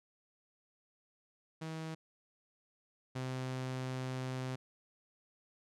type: tone pair in turn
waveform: sawtooth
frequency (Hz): 160 / 129.29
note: D#3 / C3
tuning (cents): +49 / -20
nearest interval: major third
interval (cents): 369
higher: first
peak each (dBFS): -36 / -33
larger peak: second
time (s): 1.61-1.95 / 3.15-4.56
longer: second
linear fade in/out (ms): 10
effects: low-pass 8000 Hz 12 dB/octave